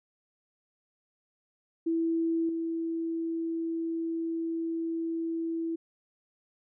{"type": "tone with level steps", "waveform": "sine", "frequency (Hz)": 329.6, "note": "E4", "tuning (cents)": 0, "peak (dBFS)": [-25, -29], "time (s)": [1.86, 5.76], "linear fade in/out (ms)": 10, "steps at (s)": 2.49, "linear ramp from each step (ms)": 2, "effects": []}